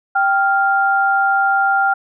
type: tone pair together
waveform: sine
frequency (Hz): 784 / 1396.9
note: G5 / F6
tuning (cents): 0 / 0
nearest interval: minor seventh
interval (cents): 1000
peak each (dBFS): -15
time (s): 0.15-1.94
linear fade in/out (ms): 10
effects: none